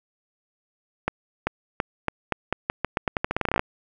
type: accelerating click train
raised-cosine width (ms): 0.5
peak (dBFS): -7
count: 22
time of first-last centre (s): 1.08-3.594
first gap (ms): 390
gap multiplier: 0.85
effects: none